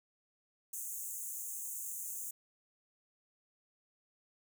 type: high-pass noise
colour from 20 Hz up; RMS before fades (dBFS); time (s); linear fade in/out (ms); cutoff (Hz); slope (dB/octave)
pink; -42; 0.73-2.31; 5; 6400; 96
effects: none